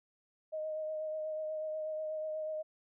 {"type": "tone with vibrato", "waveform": "sine", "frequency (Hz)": 622.3, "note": "D#5", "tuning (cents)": 0, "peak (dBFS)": -35, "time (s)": [0.52, 2.63], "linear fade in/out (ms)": 20, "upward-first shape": "triangle", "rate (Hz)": 8.2, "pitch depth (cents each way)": 22, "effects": []}